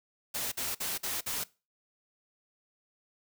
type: noise bursts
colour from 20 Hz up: white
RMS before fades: -34 dBFS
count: 5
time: 0.34-1.44 s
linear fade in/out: 10 ms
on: 180 ms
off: 50 ms
effects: noise-tail reverb RT60 0.3 s tail -21 dB re dry